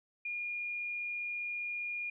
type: tone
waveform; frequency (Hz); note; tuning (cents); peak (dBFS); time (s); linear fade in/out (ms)
sine; 2425; D#7; -45; -35; 0.25-2.1; 5
effects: none